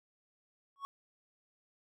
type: tone with exponential growth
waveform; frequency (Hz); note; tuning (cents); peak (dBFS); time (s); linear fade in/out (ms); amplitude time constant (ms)
triangle; 1108.7; C#6; 0; -32; 0.76-0.85; 0; 19
effects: none